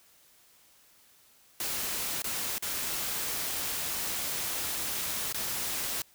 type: noise with dropouts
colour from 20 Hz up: white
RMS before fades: -33 dBFS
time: 1.6-6.02 s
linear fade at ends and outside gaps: 2 ms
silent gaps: 2.221-2.242 / 2.582-2.624 / 5.326-5.344 s
effects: white hiss -61 dBFS RMS until 6.14 s

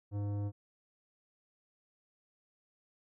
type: tone with tanh clipping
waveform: sine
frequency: 102.1 Hz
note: G#2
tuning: 29 cents flat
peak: -35 dBFS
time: 0.11-0.52 s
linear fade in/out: 50 ms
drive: 14 dB
effects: none

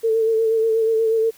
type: tone with vibrato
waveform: sine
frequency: 447.2 Hz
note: A4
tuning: 28 cents sharp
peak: -15 dBFS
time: 0.03-1.31 s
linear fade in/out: 20 ms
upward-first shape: sine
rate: 8.3 Hz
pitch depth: 30 cents each way
effects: white hiss -50 dBFS RMS until 1.37 s

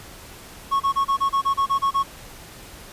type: tone bursts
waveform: triangle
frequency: 1100 Hz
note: C#6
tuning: 14 cents flat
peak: -15 dBFS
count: 11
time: 0.71-2.034 s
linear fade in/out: 20 ms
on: 94 ms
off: 29 ms
effects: pink hiss -42 dBFS RMS until 2.92 s + resampled to 32000 Hz

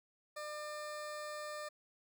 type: tone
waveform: 20% pulse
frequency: 600 Hz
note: D5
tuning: 37 cents sharp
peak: -37 dBFS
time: 0.36-1.69 s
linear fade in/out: 10 ms
effects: none

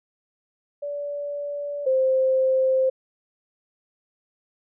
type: tone pair in turn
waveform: sine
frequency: 577 / 523.8 Hz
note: D5 / C5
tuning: -31 / +2 cents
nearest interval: major second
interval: 167 cents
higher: first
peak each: -27 / -17 dBFS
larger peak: second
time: 0.82-1.86 / 1.86-2.9 s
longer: neither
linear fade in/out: 10 ms
effects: none

